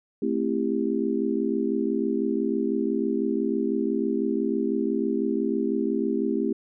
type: chord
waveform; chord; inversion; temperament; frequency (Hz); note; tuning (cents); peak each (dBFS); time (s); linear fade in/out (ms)
sine; A minor seventh; none; just; 220 / 264 / 330 / 396; A3 / C4 / E4 / G4; 0 / +16 / +2 / +18; -28; 0.22-6.53; 5
effects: none